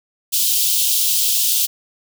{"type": "high-pass noise", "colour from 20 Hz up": "white", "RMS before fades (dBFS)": -17, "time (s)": [0.32, 1.67], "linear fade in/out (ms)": 20, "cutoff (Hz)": 2900, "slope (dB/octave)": 48, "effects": []}